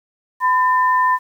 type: tone pair together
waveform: sine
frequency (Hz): 1008.5 / 1797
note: B5 / A6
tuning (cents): +36 / +36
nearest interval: minor seventh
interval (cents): 1000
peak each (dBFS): -13 / -21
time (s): 0.4-1.19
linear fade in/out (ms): 50
effects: 8-bit